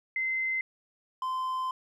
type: tone pair in turn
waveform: sine / triangle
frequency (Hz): 2066 / 1033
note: C7 / C6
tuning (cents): -22 / -22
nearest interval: octave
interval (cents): 1200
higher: first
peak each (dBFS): -27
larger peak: neither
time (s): 0.16-0.61 / 1.22-1.71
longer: second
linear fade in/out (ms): 2
effects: none